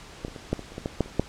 clicks, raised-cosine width 2 ms, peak -17 / -24 / -25 / -10 / -22 / -30 / -20 / -14 / -8 / -29 / -7 dBFS, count 11, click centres 0.249 / 0.282 / 0.362 / 0.53 / 0.593 / 0.72 / 0.781 / 0.859 / 1.007 / 1.06 / 1.196 s, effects pink hiss -45 dBFS RMS until 1.28 s + low-pass 7000 Hz 12 dB/octave

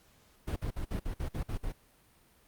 brown noise bursts, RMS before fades -34 dBFS, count 9, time 0.47-1.723 s, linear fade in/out 10 ms, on 93 ms, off 52 ms, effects pink hiss -64 dBFS RMS until 2.47 s + Opus 48 kbps

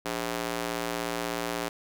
square tone with high-pass filter, 58.27 Hz, A#1, in tune, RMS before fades -32 dBFS, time 0.05-1.69 s, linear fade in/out 10 ms, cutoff 360 Hz, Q 0.7, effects none

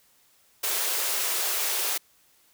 white high-pass noise, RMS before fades -27 dBFS, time 0.63-1.98 s, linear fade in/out 10 ms, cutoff 350 Hz, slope 96 dB/octave, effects white hiss -62 dBFS RMS until 2.53 s

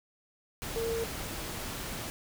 sine tone in noise, 457.4 Hz, A#4, 33 cents flat, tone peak -30 dBFS, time 0.76-1.04 s, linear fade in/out 0 ms, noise pink, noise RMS -38 dBFS, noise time 0.62-2.1 s, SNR +5 dB, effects none

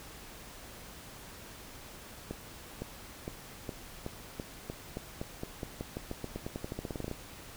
accelerating click train, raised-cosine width 2 ms, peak -23 dBFS, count 28, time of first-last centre 2.31-7.113 s, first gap 510 ms, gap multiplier 0.9, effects pink hiss -49 dBFS RMS until 7.56 s

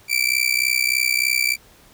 sawtooth tone with amplitude modulation, 2336 Hz, D7, 10 cents flat, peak -10 dBFS, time 0.08-1.57 s, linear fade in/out 50 ms, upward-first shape sine, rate 63.3 Hz, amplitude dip 95%, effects pink hiss -51 dBFS RMS until 1.93 s

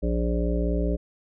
harmonic tone with a mistuned harmonic, 58.5 Hz, A#1, 7 cents sharp, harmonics 1 / 3 / 5 / 7 / 9 / 10, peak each -24 / -29 / -31 / -32 / -34 / -34 dBFS, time 0.02-0.97 s, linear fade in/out 20 ms, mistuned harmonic 10, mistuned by +18 cents, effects none

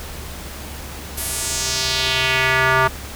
square tone with band-pass filter sweep, 130.81 Hz, C3, in tune, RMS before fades -19 dBFS, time 1.17-2.88 s, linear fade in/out 10 ms, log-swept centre 12000 to 1200 Hz, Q 1.9, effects added 70 Hz sine -34 dBFS peak until 3.15 s + pink hiss -34 dBFS RMS until 3.15 s

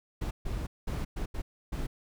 brown noise bursts at uneven times, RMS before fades -33 dBFS, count 6, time 0.21-0.31 / 0.45-0.67 / 0.87-1.05 / 1.16-1.26 / 1.34-1.42 / 1.72-1.87 s, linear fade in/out 10 ms, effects none

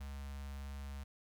square tone with notch filter, 69.3 Hz, C#2, in tune, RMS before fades -45 dBFS, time 0-1.04 s, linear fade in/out 10 ms, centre 370 Hz, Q 0.78, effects none

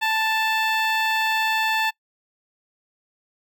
15% pulse tone with notch filter, 881 Hz, A5, 2 cents sharp, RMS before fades -22 dBFS, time 0.01-1.91 s, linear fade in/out 20 ms, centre 10000 Hz, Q 0.6, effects noise-tail reverb RT60 0.1 s tail -23 dB re dry

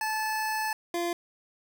25% pulse tone pair in turn, 869 / 344.9 Hz, A5 / F4, -22 / -22 cents, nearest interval octave + major third, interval 1600 cents, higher first, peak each -24 / -24 dBFS, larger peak neither, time 0.01-0.73 / 0.94-1.13 s, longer first, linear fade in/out 2 ms, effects none

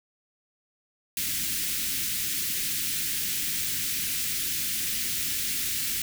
white band-stop noise, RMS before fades -29 dBFS, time 1.17-6.02 s, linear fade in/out 2 ms, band 310 to 1800 Hz, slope 24 dB/octave, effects none

